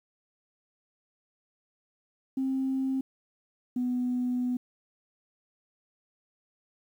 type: tone pair in turn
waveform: sine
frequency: 265.2 / 248.3 Hz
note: C4 / B3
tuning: +23 / +9 cents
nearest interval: minor second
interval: 114 cents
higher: first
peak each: -25 dBFS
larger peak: neither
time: 2.37-3.01 / 3.76-4.57 s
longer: second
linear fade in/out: 5 ms
effects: tanh soft clip ceiling -22 dBFS + 10-bit